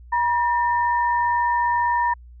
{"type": "tone pair together", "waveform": "sine", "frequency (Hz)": [958, 1807.4], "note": ["A#5", "A6"], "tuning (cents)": [47, 46], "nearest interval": "major seventh", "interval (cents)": 1099, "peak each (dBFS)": [-18, -26], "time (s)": [0.12, 2.14], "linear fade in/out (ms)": 10, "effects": ["added 60 Hz sine -41 dBFS peak until 2.4 s"]}